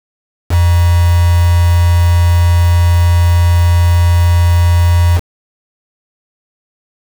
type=tone with quantisation; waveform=sine; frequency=86.6 Hz; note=F2; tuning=14 cents flat; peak=-6 dBFS; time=0.49-5.21 s; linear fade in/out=50 ms; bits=3; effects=none